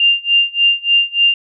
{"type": "tone with tremolo", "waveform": "sine", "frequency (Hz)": 2794, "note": "F7", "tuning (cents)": 0, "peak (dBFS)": -7, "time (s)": [0, 1.34], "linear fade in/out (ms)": 2, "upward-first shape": "sine", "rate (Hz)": 3.4, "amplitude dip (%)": 95, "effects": []}